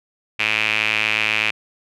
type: tone with band-pass filter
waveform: sawtooth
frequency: 108.3 Hz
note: A2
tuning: 27 cents flat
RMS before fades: -20 dBFS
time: 0.39-1.51 s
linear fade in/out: 10 ms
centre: 2500 Hz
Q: 6
effects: none